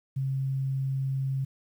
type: tone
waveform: sine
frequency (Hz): 134.5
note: C3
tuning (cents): +48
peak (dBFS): -26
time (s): 0.16-1.45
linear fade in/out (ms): 10
effects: 10-bit